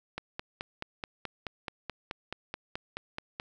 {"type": "click train", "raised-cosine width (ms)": 0.3, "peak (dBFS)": -19, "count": 16, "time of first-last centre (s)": [0.18, 3.399], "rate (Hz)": 4.66, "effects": []}